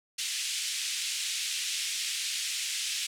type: band-pass noise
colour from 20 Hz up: pink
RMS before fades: -33 dBFS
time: 0.18-3.07 s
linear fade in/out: 10 ms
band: 2500 to 9300 Hz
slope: 24 dB/octave
effects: none